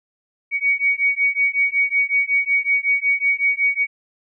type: beating tone pair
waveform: sine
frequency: 2244 / 2249.4 Hz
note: C#7 / C#7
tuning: +21 / +25 cents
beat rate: 5.4 Hz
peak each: -19 dBFS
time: 0.51-3.87 s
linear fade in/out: 50 ms
effects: none